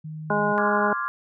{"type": "tone", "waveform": "sine", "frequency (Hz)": 155.56, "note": "D#3", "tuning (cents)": 0, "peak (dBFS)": -32, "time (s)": [0.04, 0.53], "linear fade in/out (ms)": 10}
{"type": "harmonic tone", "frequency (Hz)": 207.1, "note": "G#3", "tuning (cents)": -5, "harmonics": [1, 2, 3, 4, 5, 7], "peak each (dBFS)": [-27, -27, -27, -27, -27, -27], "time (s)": [0.3, 0.93], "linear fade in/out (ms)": 2}
{"type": "chord", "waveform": "sine", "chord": "D half-diminished seventh", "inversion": "third", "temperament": "equal", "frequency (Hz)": [1046.5, 1174.7, 1396.9, 1661.2], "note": ["C6", "D6", "F6", "Ab6"], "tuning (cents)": [0, 0, 0, 0], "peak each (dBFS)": [-31, -29, -30, -33], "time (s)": [0.58, 1.08], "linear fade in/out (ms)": 0}
{"effects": []}